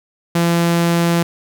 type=tone; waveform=sawtooth; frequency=170 Hz; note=F3; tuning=46 cents flat; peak=-9 dBFS; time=0.35-1.23 s; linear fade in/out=5 ms; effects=none